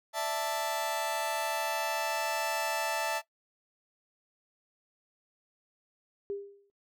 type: chord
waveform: sawtooth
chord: D suspended second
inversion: none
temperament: just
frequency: 587.3 / 660.7 / 881 Hz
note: D5 / E5 / A5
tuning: 0 / +4 / +2 cents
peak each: -35 / -30 / -29 dBFS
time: 0.13-3.22 s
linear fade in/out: 50 ms
type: tone with exponential decay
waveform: sine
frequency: 401.2 Hz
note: G4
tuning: 40 cents sharp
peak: -30 dBFS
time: 6.3-6.7 s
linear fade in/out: 0 ms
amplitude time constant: 86 ms
effects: noise-tail reverb RT60 0.1 s tail -17 dB re dry